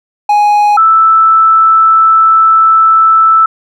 triangle / sine tone pair in turn, 830.6 / 1318.5 Hz, G#5 / E6, 0 / 0 cents, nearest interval minor sixth, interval 800 cents, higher second, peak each -3 dBFS, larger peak neither, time 0.29-0.77 / 0.77-3.46 s, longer second, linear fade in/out 5 ms, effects none

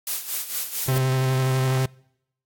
blue noise with tremolo, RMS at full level -25 dBFS, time 0.07-0.98 s, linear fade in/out 0 ms, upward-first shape sine, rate 4.4 Hz, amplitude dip 70%
45% pulse tone with vibrato, 130.81 Hz, C3, in tune, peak -19 dBFS, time 0.88-1.86 s, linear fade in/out 5 ms, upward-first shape square, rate 12 Hz, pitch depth 13 cents each way
effects noise-tail reverb RT60 0.8 s tail -26 dB re dry + AAC 64 kbps

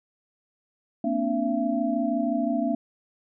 sine tone cluster, 230.2 / 256 / 289.5 / 674 Hz, A#3 / C4 / D4 / E5, -22 / -38 / -25 / +38 cents, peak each -28 dBFS, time 1.04-2.75 s, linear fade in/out 5 ms, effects none

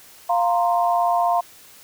sine chord, F suspended fourth, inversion none, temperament just, 698.5 / 931.3 / 1047.7 Hz, F5 / Bb5 / C6, 0 / -2 / +2 cents, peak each -18 / -23 / -24 dBFS, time 0.29-1.41 s, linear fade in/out 10 ms, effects white hiss -47 dBFS RMS until 1.83 s

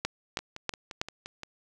two click trains, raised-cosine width 0.2 ms, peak -11 / -22 dBFS, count 4 / 7, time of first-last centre 0.05-1.015 / 0.39-1.433 s, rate 3.11 / 5.75 Hz, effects none

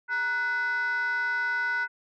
sine tone with frequency modulation, 1480 Hz, F#6, in tune, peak -23 dBFS, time 0.08-1.88 s, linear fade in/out 50 ms, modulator 538 Hz, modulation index 0.58, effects tanh soft clip ceiling -23 dBFS

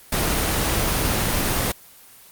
pink noise, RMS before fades -21 dBFS, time 0.12-1.72 s, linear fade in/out 5 ms, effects white hiss -47 dBFS RMS until 2.31 s + Opus 24 kbps

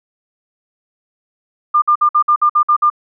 sine tone bursts, 1200 Hz, D6, 37 cents sharp, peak -8 dBFS, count 9, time 1.74-2.901 s, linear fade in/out 10 ms, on 81 ms, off 54 ms, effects none

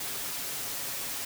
white noise with comb filter, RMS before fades -35 dBFS, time 0-1.25 s, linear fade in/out 5 ms, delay 7.2 ms, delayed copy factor +0.5, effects none

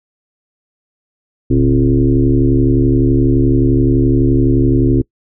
sine tone with frequency modulation, 192.9 Hz, G3, 28 cents flat, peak -8 dBFS, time 1.5-5.02 s, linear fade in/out 10 ms, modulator 71.7 Hz, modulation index 2.4, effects noise-tail reverb RT60 0.1 s tail -24 dB re dry

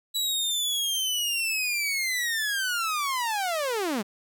sawtooth linear sweep, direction down, 3942 to 186.6 Hz, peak -22 dBFS, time 0.14-4.03 s, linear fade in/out 20 ms, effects none

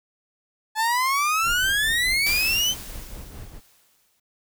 30% pulse exponential sweep, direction up, 860 to 3136 Hz, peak -17 dBFS, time 0.75-2.75 s, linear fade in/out 50 ms
brown noise with tremolo, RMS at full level -35 dBFS, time 1.42-3.61 s, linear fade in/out 50 ms, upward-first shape sine, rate 4.7 Hz, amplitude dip 60%
white noise with exponential decay, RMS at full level -28 dBFS, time 2.26-4.2 s, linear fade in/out 5 ms, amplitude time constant 420 ms
effects none

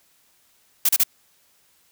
blue noise bursts, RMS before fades -17 dBFS, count 3, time 0.85-1.036 s, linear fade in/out 5 ms, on 40 ms, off 33 ms, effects white hiss -61 dBFS RMS until 1.91 s

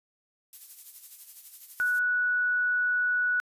violet noise with tremolo, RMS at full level -42 dBFS, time 0.53-1.99 s, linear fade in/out 0 ms, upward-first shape sine, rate 12 Hz, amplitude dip 55%
sine tone, 1473 Hz, F#6, 8 cents flat, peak -23 dBFS, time 1.8-3.4 s, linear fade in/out 0 ms
effects resampled to 32000 Hz

